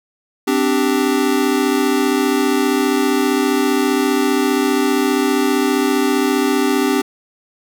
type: chord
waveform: square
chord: C suspended second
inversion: none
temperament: equal with one note detuned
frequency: 258.6 / 293.7 / 392 Hz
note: C4 / D4 / G4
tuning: -20 / 0 / 0 cents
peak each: -19 dBFS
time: 0.47-7.02 s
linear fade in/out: 10 ms
effects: none